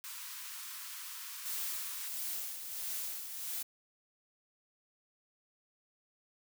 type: high-pass noise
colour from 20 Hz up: white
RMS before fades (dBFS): -45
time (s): 0.04-2.08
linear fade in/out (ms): 0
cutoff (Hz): 930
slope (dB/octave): 96
type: noise with tremolo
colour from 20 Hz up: blue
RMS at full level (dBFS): -38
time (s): 1.45-3.63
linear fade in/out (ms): 10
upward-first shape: sine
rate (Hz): 1.5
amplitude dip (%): 50
effects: none